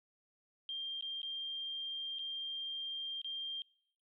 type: tone with dropouts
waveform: sine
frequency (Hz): 3188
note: G7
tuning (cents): +28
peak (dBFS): -38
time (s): 0.69-3.62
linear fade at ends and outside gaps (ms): 1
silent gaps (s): 1.01-1.024 / 1.217-1.23 / 2.186-2.192 / 3.216-3.245
effects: noise-tail reverb RT60 0.7 s tail -24 dB re dry

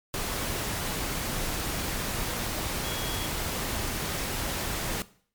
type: tone in noise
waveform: sine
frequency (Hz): 3322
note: G#7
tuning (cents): 0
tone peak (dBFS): -38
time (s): 2.84-3.26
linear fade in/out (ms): 0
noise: pink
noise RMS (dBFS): -31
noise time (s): 0.14-5.02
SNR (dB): -10
effects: noise-tail reverb RT60 0.5 s tail -18 dB re dry + MP3 96 kbps

